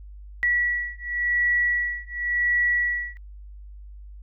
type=beating tone pair; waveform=sine; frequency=1939 / 1939.92 Hz; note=B6 / B6; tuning=-32 / -31 cents; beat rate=0.92 Hz; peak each=-24 dBFS; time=0.43-3.17 s; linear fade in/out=0 ms; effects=added 50 Hz sine -39 dBFS peak until 4.22 s